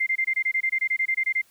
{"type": "tone bursts", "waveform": "sine", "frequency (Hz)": 2095, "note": "C7", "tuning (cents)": 2, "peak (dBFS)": -20, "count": 16, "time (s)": [0, 1.417], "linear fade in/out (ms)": 10, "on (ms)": 67, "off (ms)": 23, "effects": ["white hiss -60 dBFS RMS until 1.5 s"]}